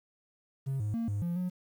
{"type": "tone with pitch steps", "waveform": "triangle", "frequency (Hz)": [135.3, 105.1, 230, 102, 172.6, 181.1], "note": ["C#3", "G#2", "A#3", "G#2", "F3", "F#3"], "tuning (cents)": [-42, 21, -23, -31, -20, -37], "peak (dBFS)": -27, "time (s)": [0.66, 1.5], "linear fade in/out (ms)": 20, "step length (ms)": 140, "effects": ["tanh soft clip ceiling -24 dBFS", "10-bit"]}